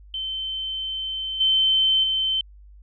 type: tone with level steps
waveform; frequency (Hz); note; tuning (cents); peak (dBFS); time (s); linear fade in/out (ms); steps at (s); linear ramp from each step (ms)
sine; 3086; G7; -28; -26 / -16 / -20; 0.14-2.41; 2; 1.4 / 2.03; 10
effects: added 50 Hz sine -44 dBFS peak until 2.82 s